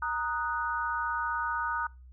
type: chord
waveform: sine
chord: D# minor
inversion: second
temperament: equal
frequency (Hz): 932.3 / 1244.5 / 1480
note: A#5 / D#6 / F#6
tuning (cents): 0 / 0 / 0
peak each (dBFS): -33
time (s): 0.02-1.87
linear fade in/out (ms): 5
effects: noise-tail reverb RT60 0.3 s tail -26 dB re dry + added 63 Hz sine -48 dBFS peak until 2.12 s